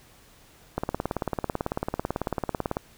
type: click train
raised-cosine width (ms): 1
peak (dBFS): -12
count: 37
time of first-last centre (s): 0.78-2.769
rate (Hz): 18.1
effects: pink hiss -55 dBFS RMS until 2.97 s